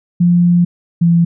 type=tone pair in turn; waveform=sine; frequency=174.61 / 169.64 Hz; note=F3 / E3; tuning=0 / +50 cents; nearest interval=unison; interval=50 cents; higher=first; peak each=-7 dBFS; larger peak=neither; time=0.2-0.65 / 1.01-1.25 s; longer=first; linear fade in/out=10 ms; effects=none